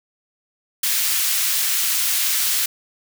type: high-pass noise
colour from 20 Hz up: white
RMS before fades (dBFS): -20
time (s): 0.83-2.66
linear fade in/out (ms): 5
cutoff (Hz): 1800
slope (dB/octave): 12
effects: none